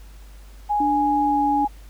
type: tone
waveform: sine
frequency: 830.6 Hz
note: G#5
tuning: in tune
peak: -18 dBFS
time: 0.69-1.68 s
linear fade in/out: 20 ms
type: tone with pitch glide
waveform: sine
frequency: 293.7 to 289.8 Hz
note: D4 to D4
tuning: 0 to -23 cents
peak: -22 dBFS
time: 0.8-1.65 s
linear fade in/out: 5 ms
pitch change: -23 cents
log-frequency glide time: 1.25-1.39 s
effects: added 50 Hz sine -40 dBFS peak until 1.89 s + pink hiss -53 dBFS RMS until 1.89 s